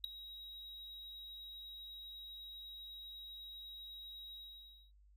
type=tone with ADSR envelope; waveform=triangle; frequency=3822 Hz; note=A#7; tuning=43 cents sharp; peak=-28 dBFS; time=0.04-4.92 s; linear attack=4 ms; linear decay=4 ms; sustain=-19 dB; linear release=570 ms; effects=added 50 Hz sine -62 dBFS peak until 5.16 s